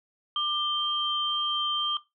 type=tone pair together; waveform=sine; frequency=1192 / 3149 Hz; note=D6 / G7; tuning=+25 / +7 cents; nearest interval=octave + perfect fourth; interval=1682 cents; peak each=-29 / -26 dBFS; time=0.36-1.97 s; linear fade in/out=2 ms; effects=noise-tail reverb RT60 0.2 s tail -17 dB re dry